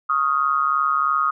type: tone with amplitude modulation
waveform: sine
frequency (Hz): 1247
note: D#6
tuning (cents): +3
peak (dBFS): -13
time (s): 0.09-1.31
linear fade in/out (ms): 10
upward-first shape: sine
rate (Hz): 143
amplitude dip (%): 85
effects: none